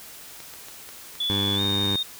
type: clicks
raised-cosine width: 0.2 ms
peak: -25 dBFS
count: 6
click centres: 0.403 / 0.538 / 0.685 / 0.89 / 1.154 / 1.461 s
type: tone with pitch glide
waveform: sine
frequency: 3439 to 3686 Hz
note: A7 to A#7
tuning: -40 to -20 cents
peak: -23 dBFS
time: 1.2-2.03 s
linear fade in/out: 5 ms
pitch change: +120 cents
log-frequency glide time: 1.55-1.61 s
type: tone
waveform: 15% pulse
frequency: 99.3 Hz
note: G2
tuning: 23 cents sharp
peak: -19 dBFS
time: 1.3-1.96 s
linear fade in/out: 0 ms
effects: white hiss -43 dBFS RMS until 2.19 s